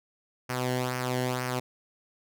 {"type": "tone with flanger", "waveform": "sawtooth", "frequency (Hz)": 126.3, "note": "B2", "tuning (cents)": 39, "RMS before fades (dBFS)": -30, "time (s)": [0.49, 1.6], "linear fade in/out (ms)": 10, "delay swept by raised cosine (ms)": [0.26, 0.83], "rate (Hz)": 2.1, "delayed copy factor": -0.65, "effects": []}